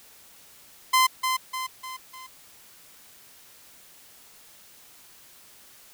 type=tone with echo; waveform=sawtooth; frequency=1033 Hz; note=C6; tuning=22 cents flat; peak=-13 dBFS; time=0.93-1.07 s; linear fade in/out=10 ms; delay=300 ms; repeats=4; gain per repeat=-6 dB; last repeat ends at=2.27 s; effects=white hiss -52 dBFS RMS until 5.93 s